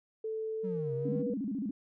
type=tone with pitch glide; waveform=sine; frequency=440 to 485.4 Hz; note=A4 to B4; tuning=0 to -30 cents; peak=-33 dBFS; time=0.24-1.34 s; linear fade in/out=5 ms; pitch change=+170 cents; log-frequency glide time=0.58-1.16 s
type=linear two-way sweep; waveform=triangle; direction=down then up; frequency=196 to 131 to 159.1 Hz; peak=-33 dBFS; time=0.63-1.23 s; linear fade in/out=20 ms; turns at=0.94 s
type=tone with vibrato; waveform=sine; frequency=238.9 Hz; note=A#3; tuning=43 cents sharp; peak=-32 dBFS; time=1.05-1.71 s; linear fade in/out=5 ms; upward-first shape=square; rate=14 Hz; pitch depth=240 cents each way
effects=none